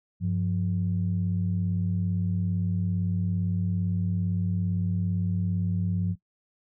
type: tone pair together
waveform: sine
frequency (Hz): 98 / 175.68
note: G2 / F3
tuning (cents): 0 / +11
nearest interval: minor seventh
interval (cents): 1011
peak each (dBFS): -26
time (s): 0.2-6.16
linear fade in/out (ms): 50
effects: noise-tail reverb RT60 0.1 s tail -18 dB re dry + tanh soft clip ceiling -16 dBFS